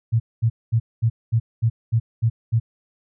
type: tone bursts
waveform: sine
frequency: 114 Hz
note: A#2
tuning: 38 cents flat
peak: -14 dBFS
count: 9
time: 0.12-2.6 s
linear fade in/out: 20 ms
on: 80 ms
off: 220 ms
effects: none